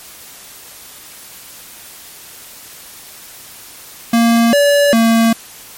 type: tone with pitch steps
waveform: square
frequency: 232 / 574 / 227.7 Hz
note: A#3 / D5 / A#3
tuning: -8 / -40 / -40 cents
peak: -9 dBFS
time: 4.13-5.33 s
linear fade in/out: 5 ms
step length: 400 ms
effects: white hiss -36 dBFS RMS until 5.77 s + MP3 64 kbps